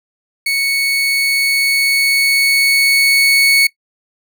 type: tone with level ramp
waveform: 30% pulse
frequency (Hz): 2216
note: C#7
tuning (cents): -1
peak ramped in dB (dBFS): -11 to -5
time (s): 0.46-3.67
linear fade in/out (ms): 5
effects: noise-tail reverb RT60 0.1 s tail -21 dB re dry